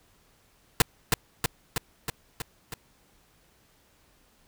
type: noise with echo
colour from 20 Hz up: pink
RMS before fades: -18 dBFS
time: 0.8-0.82 s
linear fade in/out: 2 ms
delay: 320 ms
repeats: 6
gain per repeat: -3 dB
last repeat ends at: 2.74 s
effects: pink hiss -63 dBFS RMS until 4.47 s